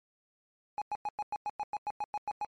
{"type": "tone bursts", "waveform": "triangle", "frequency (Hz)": 835, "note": "G#5", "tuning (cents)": 9, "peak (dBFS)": -29, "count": 13, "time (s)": [0.78, 2.448], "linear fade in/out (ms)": 0, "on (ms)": 36, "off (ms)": 100, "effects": ["MP3 48 kbps"]}